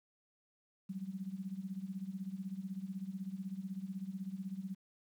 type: tone with tremolo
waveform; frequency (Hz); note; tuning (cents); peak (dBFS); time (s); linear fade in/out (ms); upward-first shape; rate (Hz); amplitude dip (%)
sine; 191; G3; -45; -36; 0.89-4.75; 10; sine; 16; 80
effects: 11-bit